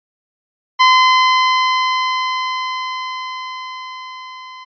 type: tone with level ramp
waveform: sawtooth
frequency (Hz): 1027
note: C6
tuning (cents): -33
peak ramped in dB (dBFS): -3 to -29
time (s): 0.79-4.65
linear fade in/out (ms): 20
effects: resampled to 11025 Hz